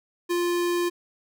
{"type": "tone", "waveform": "square", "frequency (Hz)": 349.2, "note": "F4", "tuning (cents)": 0, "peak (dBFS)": -23, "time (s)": [0.29, 0.9], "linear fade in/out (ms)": 20, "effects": []}